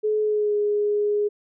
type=tone with pitch glide; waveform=sine; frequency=427.3 to 415.1 Hz; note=G#4 to G#4; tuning=+49 to -1 cents; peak=-19 dBFS; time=0.03-1.29 s; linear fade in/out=20 ms; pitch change=-50 cents; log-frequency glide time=0.22-0.55 s; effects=none